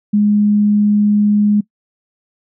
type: tone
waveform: sine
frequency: 207.7 Hz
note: G#3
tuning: in tune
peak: -9 dBFS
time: 0.13-1.61 s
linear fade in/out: 10 ms
effects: noise-tail reverb RT60 0.1 s tail -21 dB re dry